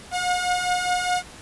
sawtooth beating tone pair, 717 / 721.9 Hz, F5 / F#5, +45 / -43 cents, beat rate 4.9 Hz, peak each -23 / -19 dBFS, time 0.11-1.23 s, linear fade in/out 50 ms, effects pink hiss -43 dBFS RMS until 1.41 s + resampled to 24000 Hz

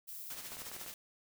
violet noise, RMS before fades -46 dBFS, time 0.07-0.36 s, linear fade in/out 20 ms
white noise with tremolo, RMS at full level -44 dBFS, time 0.3-0.94 s, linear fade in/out 2 ms, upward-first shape sine, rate 14 Hz, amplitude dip 50%
click train, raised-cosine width 0.5 ms, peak -34 dBFS, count 8, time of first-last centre 0.52-0.863 s, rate 20.4 Hz
effects none

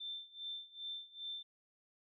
sine tone with tremolo, 3558 Hz, A7, 19 cents sharp, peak -40 dBFS, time 0-1.43 s, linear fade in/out 10 ms, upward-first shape sine, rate 2.5 Hz, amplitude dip 90%, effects none

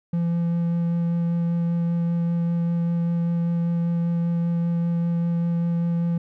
triangle tone with vibrato, 170 Hz, F3, 46 cents flat, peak -18 dBFS, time 0.13-6.18 s, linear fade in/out 5 ms, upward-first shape sine, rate 5.1 Hz, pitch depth 8 cents each way, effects none

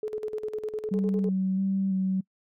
sine tone with tremolo, 429.2 Hz, A4, 43 cents flat, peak -27 dBFS, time 0.03-1.29 s, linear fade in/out 2 ms, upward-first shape square, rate 9.9 Hz, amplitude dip 70%
sine tone with vibrato, 191.3 Hz, G3, 42 cents flat, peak -23 dBFS, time 0.91-2.21 s, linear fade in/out 10 ms, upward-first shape square, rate 1.5 Hz, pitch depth 19 cents each way
effects noise-tail reverb RT60 0.1 s tail -25 dB re dry + tanh soft clip ceiling -15 dBFS

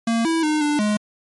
square tone with pitch steps, 229.5 / 327.4 / 305.3 / 295.7 / 210.1 Hz, A#3 / E4 / D#4 / D4 / G#3, -27 / -12 / -33 / +12 / +20 cents, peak -18 dBFS, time 0.07-0.97 s, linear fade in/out 5 ms, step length 180 ms, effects MP3 48 kbps

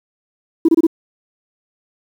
sine tone bursts, 326.9 Hz, E4, 14 cents flat, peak -6 dBFS, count 4, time 0.65-0.868 s, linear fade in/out 5 ms, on 35 ms, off 26 ms, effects tanh soft clip ceiling -4 dBFS + 7-bit

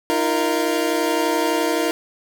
25% pulse chord, Eb suspended second, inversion none, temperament equal with one note detuned, 311.1 / 342.8 / 466.2 Hz, Eb4 / F4 / Bb4, 0 / -32 / 0 cents, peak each -19 dBFS, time 0.1-1.91 s, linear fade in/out 0 ms, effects none

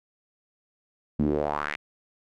sawtooth tone with band-pass filter sweep, 73.9 Hz, D2, 11 cents sharp, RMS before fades -27 dBFS, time 1.19-1.76 s, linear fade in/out 5 ms, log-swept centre 210 to 2300 Hz, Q 3.4, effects none

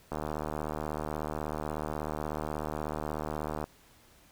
click train, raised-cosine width 1 ms, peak -20 dBFS, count 270, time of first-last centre 0.12-3.641 s, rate 76.4 Hz, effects pink hiss -60 dBFS RMS until 4.31 s

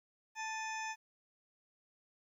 harmonic tone with a mistuned harmonic, 880 Hz, A5, in tune, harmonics 1 / 2 / 3 / 4 / 6 / 7 / 8, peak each -41 / -44 / -45 / -56 / -53 / -50 / -56 dBFS, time 0.35-0.96 s, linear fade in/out 50 ms, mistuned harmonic 3, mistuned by -100 cents, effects 12-bit

